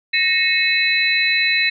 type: tone cluster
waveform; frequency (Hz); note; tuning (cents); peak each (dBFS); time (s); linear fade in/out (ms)
sine; 1850 / 2185 / 2577 / 3990; A#6 / C#7 / E7 / B7; -14 / -26 / -40 / +17; -20; 0.13-1.7; 10
effects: none